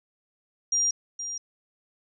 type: tone with echo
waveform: sine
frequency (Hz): 5700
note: F8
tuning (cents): +34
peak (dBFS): -21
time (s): 0.72-0.91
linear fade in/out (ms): 5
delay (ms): 470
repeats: 1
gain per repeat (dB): -10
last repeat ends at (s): 1.38
effects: none